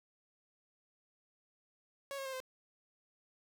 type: tone with pitch steps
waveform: sawtooth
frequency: 554.4 / 542.1 / 530 / 518.2 Hz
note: C#5 / C#5 / C5 / C5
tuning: 0 / -39 / +22 / -17 cents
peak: -36 dBFS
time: 2.11-2.402 s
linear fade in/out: 0 ms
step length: 73 ms
effects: none